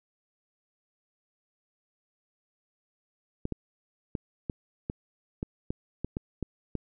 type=clicks; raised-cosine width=3 ms; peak=-18 dBFS; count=11; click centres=3.454 / 3.523 / 4.152 / 4.498 / 4.899 / 5.429 / 5.705 / 6.046 / 6.169 / 6.427 / 6.753 s; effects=none